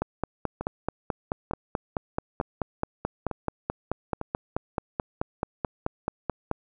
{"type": "two click trains", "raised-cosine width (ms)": 1, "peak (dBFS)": [-17, -12], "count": [5, 31], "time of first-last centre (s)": [[0.61, 4.214], [0.02, 6.514]], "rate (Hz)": [1.11, 4.62], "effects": []}